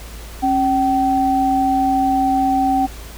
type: tone pair together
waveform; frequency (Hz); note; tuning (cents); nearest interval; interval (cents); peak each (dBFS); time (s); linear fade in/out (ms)
sine; 271.6 / 768.2; C#4 / G5; -35 / -35; octave + tritone; 1800; -18 / -15; 0.42-2.87; 20
effects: added 55 Hz sine -33 dBFS peak until 3.17 s + pink hiss -38 dBFS RMS until 3.17 s